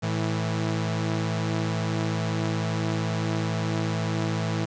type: tone pair together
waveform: sawtooth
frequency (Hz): 109.8 / 163.57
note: A2 / E3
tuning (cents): -3 / -13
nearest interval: perfect fifth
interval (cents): 690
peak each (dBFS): -23 / -24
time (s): 0.02-4.66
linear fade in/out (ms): 20
effects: resampled to 16000 Hz + 8-bit